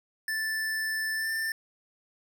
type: tone with pitch glide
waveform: square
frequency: 1760 to 1784.6 Hz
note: A6 to A6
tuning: 0 to +24 cents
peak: -29 dBFS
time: 0.28-1.52 s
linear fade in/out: 2 ms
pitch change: +24 cents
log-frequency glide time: 1.15-1.31 s
effects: none